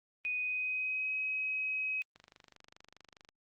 sine tone with pitch glide, 2489 to 2540 Hz, D#7 to D#7, 0 to +35 cents, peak -32 dBFS, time 0.25-2.02 s, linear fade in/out 0 ms, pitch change +35 cents, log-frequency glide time 0.35-1.13 s
click train, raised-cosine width 0.2 ms, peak -37 dBFS, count 29, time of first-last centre 2.16-3.289 s, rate 24.8 Hz
effects Opus 32 kbps

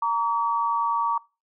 sine tone pair together, 930 / 1141.3 Hz, A#5 / D6, -4 / -50 cents, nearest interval major third, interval 354 cents, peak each -24 dBFS, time 0.02-1.18 s, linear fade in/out 5 ms, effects noise-tail reverb RT60 0.3 s tail -23 dB re dry

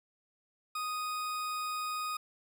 40% pulse tone, 1244.5 Hz, D#6, in tune, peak -33 dBFS, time 0.75-2.17 s, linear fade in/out 5 ms, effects none

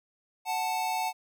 square tone pair together, 740 / 880 Hz, F#5 / A5, 0 / 0 cents, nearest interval minor third, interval 300 cents, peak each -32 / -31 dBFS, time 0.45-1.13 s, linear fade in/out 50 ms, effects none

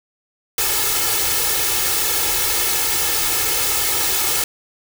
white noise with comb filter, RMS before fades -19 dBFS, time 0.58-4.44 s, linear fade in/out 2 ms, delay 2.3 ms, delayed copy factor +0.9, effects none

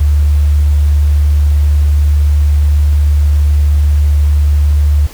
sine tone, 73.42 Hz, D2, in tune, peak -6 dBFS, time 0-5.07 s, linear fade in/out 10 ms, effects pink hiss -34 dBFS RMS until 5.13 s

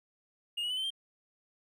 triangle tone with pitch steps, 2844 / 2922 / 3003 / 3085 / 3170 Hz, F7 / F#7 / F#7 / G7 / G7, +31 / -22 / +25 / -28 / +19 cents, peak -30 dBFS, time 0.57-0.905 s, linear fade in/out 10 ms, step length 67 ms, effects none

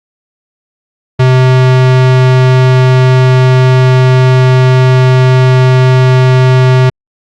square tone, 128.7 Hz, C3, 28 cents flat, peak -4 dBFS, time 1.19-6.9 s, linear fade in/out 10 ms, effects low-pass 4000 Hz 12 dB/octave + Opus 48 kbps

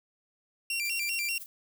sawtooth tone with vibrato, 2546 Hz, D#7, 39 cents sharp, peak -26 dBFS, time 0.7-1.38 s, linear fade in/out 2 ms, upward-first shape square, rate 5.1 Hz, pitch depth 130 cents each way
violet noise with tremolo, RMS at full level -40 dBFS, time 0.85-1.46 s, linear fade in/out 0 ms, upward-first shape triangle, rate 18 Hz, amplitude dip 80%
effects none

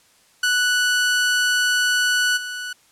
sawtooth tone with level steps, 1480 Hz, F#6, in tune, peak -13 / -24 dBFS, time 0.43-2.73 s, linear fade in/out 5 ms, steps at 2.36 s, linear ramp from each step 20 ms, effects white hiss -56 dBFS RMS until 2.91 s + low-pass 10000 Hz 12 dB/octave

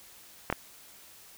clicks, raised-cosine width 0.5 ms, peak -13 / -12 dBFS, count 2, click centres 0.501 / 0.526 s, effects white hiss -53 dBFS RMS until 1.37 s

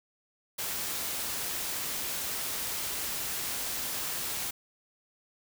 white noise, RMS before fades -34 dBFS, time 0.58-4.51 s, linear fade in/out 10 ms, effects none

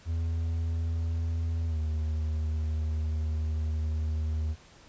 triangle tone with pitch glide, 82.41 to 77.87 Hz, E2 to D#2, 0 to +2 cents, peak -25 dBFS, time 0.05-4.56 s, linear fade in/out 50 ms, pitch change -98 cents, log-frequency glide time 1.67-1.78 s, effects pink hiss -55 dBFS RMS until 4.88 s + resampled to 16000 Hz

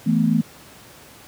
sine chord, E suspended fourth, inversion none, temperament equal, 164.81 / 220 / 246.9 Hz, E3 / A3 / B3, 0 / 0 / 0 cents, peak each -20 / -18 / -21 dBFS, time 0.06-0.42 s, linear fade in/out 10 ms, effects pink hiss -45 dBFS RMS until 1.27 s + high-pass 80 Hz 12 dB/octave

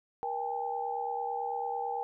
sine tone cluster, 475.2 / 796 / 865 Hz, A#4 / G5 / A5, +33 / +26 / -30 cents, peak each -38 / -33 / -39 dBFS, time 0.23-2.03 s, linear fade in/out 0 ms, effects none

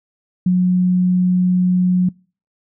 sine tone, 181.5 Hz, F#3, 33 cents flat, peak -11 dBFS, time 0.46-2.09 s, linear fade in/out 5 ms, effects noise-tail reverb RT60 0.4 s tail -26 dB re dry

